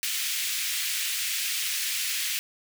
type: high-pass noise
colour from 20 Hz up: pink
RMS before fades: -29 dBFS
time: 0.03-2.39 s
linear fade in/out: 0 ms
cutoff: 2100 Hz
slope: 24 dB/octave
effects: none